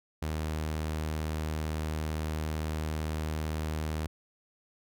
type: tone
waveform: sawtooth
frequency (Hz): 77.78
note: D#2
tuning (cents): 0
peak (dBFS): -27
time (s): 0.22-4.07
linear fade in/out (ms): 5
effects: none